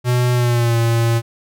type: tone with pitch glide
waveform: square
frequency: 123.47 to 115.87 Hz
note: B2 to A#2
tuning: 0 to -10 cents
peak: -14 dBFS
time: 0.04-1.22 s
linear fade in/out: 50 ms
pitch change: -110 cents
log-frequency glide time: 0.33-0.77 s
effects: none